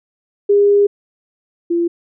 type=tone pair in turn; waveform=sine; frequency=406.2 / 341.6 Hz; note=G#4 / F4; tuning=-38 / -38 cents; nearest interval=minor third; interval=300 cents; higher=first; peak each=-8 / -13 dBFS; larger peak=first; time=0.49-0.87 / 1.7-1.88 s; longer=first; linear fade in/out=10 ms; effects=none